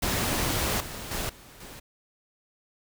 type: noise with level steps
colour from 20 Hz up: pink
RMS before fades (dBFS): -27 / -38 / -31 / -50 / -44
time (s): 0.02-1.8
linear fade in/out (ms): 10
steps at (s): 0.8 / 1.11 / 1.29 / 1.6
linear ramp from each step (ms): 5
effects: none